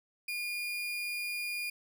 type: tone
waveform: 35% pulse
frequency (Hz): 2426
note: D#7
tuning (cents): -44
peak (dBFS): -32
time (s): 0.28-1.7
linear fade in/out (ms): 5
effects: none